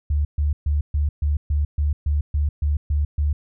sine tone bursts, 73.42 Hz, D2, in tune, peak -17 dBFS, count 12, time 0.1-3.33 s, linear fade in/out 5 ms, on 150 ms, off 130 ms, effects none

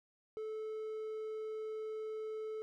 triangle tone, 435.4 Hz, A4, 18 cents flat, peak -37 dBFS, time 0.37-2.62 s, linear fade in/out 0 ms, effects none

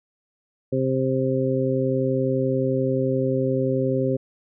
harmonic tone, 131.5 Hz, C3, 9 cents sharp, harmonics 1 / 2 / 3 / 4, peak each -25 / -25 / -25 / -25 dBFS, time 0.72-4.17 s, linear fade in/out 10 ms, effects none

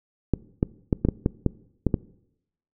clicks, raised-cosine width 3 ms, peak -7 dBFS, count 9, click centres 0.337 / 0.629 / 0.928 / 1.05 / 1.087 / 1.261 / 1.463 / 1.867 / 1.942 s, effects noise-tail reverb RT60 0.8 s tail -21 dB re dry

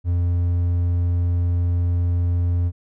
triangle tone, 87.31 Hz, F2, in tune, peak -15 dBFS, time 0.04-2.72 s, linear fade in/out 50 ms, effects none

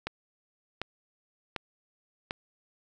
click train, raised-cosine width 0.3 ms, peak -16 dBFS, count 4, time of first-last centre 0.07-2.309 s, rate 1.34 Hz, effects none

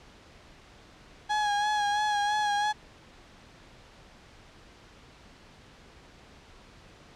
35% pulse tone with vibrato, 832 Hz, G#5, 3 cents sharp, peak -23 dBFS, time 1.29-2.73 s, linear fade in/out 20 ms, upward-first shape sine, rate 3 Hz, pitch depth 33 cents each way, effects pink hiss -53 dBFS RMS until 7.15 s + low-pass 5000 Hz 12 dB/octave

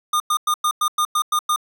square tone bursts, 1216 Hz, D#6, 40 cents flat, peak -17 dBFS, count 9, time 0.13-1.561 s, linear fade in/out 5 ms, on 71 ms, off 99 ms, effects none

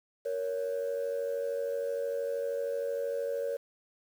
sine tone pair together, 466.2 / 559.2 Hz, A#4 / C#5, 0 / +15 cents, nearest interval minor third, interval 315 cents, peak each -32 / -31 dBFS, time 0.25-3.57 s, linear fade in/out 10 ms, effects tanh soft clip ceiling -26 dBFS + 9-bit

